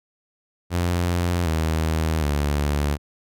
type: tone with pitch steps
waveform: sawtooth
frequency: 87.5 / 79.78 / 72.73 Hz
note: F2 / D#2 / D2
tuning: +4 / +44 / -16 cents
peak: -16 dBFS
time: 0.7-2.98 s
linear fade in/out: 50 ms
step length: 760 ms
effects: none